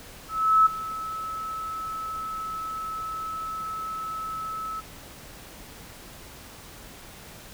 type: tone with ADSR envelope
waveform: sine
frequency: 1300 Hz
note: E6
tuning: 24 cents flat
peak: -13 dBFS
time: 0.28-4.81 s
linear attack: 380 ms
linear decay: 11 ms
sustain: -17 dB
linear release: 19 ms
effects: pink hiss -45 dBFS RMS until 7.53 s

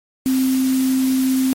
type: tone in noise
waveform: sine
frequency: 261.6 Hz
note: C4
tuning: in tune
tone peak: -14 dBFS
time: 0.26-1.53 s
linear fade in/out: 0 ms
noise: white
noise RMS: -30 dBFS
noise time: 0.26-1.53 s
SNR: +13 dB
effects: MP3 64 kbps

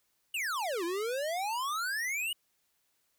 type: exponential two-way sweep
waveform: square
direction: down then up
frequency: 2960 to 329.6 to 2960 Hz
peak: -32 dBFS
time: 0.34-2.33 s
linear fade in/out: 5 ms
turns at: 0.84 s
effects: white hiss -75 dBFS RMS until 3.18 s

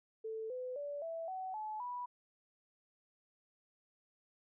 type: tone with pitch steps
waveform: sine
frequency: 442.4 / 505.3 / 577 / 659 / 752.7 / 859.6 / 981.7 Hz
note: A4 / B4 / D5 / E5 / F#5 / A5 / B5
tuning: +9 / +40 / -31 / -1 / +29 / -41 / -11 cents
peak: -39 dBFS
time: 0.24-2.06 s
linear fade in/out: 10 ms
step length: 260 ms
effects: none

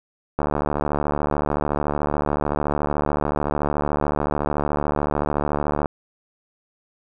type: click train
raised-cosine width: 1 ms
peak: -8 dBFS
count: 404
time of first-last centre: 0.39-5.858 s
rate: 73.7 Hz
effects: none

